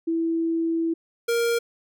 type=tone pair in turn; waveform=sine / square; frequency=329.6 / 467.7 Hz; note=E4 / A#4; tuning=0 / +6 cents; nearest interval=tritone; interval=606 cents; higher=second; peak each=-21 dBFS; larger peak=neither; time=0.07-0.94 / 1.28-1.59 s; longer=first; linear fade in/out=10 ms; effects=none